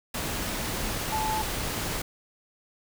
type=tone in noise; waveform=sine; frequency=869 Hz; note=A5; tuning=22 cents flat; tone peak=-27 dBFS; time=1.12-1.42 s; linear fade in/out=5 ms; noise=pink; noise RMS=-31 dBFS; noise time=0.14-2.02 s; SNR=+1 dB; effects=none